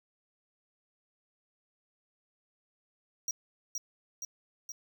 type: tone with echo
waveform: square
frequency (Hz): 5740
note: F8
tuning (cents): +47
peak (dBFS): -31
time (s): 3.28-3.31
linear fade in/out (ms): 2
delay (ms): 470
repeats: 3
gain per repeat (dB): -3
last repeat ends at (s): 4.72
effects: 12-bit